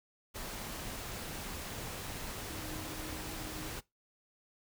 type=tone in noise; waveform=sine; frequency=311.1 Hz; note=D#4; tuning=in tune; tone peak=-47 dBFS; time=2.49-3.72 s; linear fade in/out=20 ms; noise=pink; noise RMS=-42 dBFS; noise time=0.34-3.81 s; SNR=-8 dB; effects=noise-tail reverb RT60 0.2 s tail -22 dB re dry